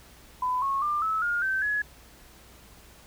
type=tone with pitch steps; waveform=sine; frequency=1004 / 1094.9 / 1194 / 1302 / 1419.9 / 1548.4 / 1688.5 Hz; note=B5 / C#6 / D6 / E6 / F6 / G6 / G#6; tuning=+28 / -22 / +28 / -22 / +28 / -22 / +28 cents; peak=-24 dBFS; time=0.42-1.82 s; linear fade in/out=5 ms; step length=200 ms; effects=added 60 Hz sine -56 dBFS peak until 3.06 s + pink hiss -53 dBFS RMS until 3.06 s